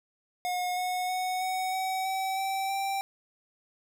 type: tone with pitch steps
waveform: square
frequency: 722 / 730.4 / 738.9 / 747.5 / 756.1 / 764.9 / 773.8 / 782.8 Hz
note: F#5 / F#5 / F#5 / F#5 / F#5 / G5 / G5 / G5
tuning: -43 / -23 / -3 / +17 / +37 / -43 / -23 / -3 cents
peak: -29 dBFS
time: 0.45-3.01 s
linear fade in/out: 0 ms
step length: 320 ms
effects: none